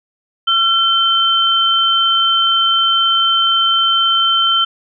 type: tone pair together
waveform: sine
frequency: 1361 / 3098 Hz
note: F6 / G7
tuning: -45 / -21 cents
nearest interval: octave + major second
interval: 1424 cents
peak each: -15 / -12 dBFS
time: 0.47-4.65 s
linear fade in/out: 10 ms
effects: none